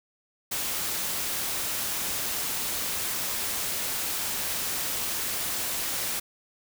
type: noise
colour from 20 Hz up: white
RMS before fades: -30 dBFS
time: 0.51-6.2 s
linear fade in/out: 10 ms
effects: none